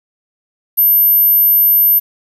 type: tone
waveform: sine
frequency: 13000 Hz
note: G#9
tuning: 38 cents flat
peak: -7 dBFS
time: 0.77-2 s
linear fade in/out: 20 ms
effects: 7-bit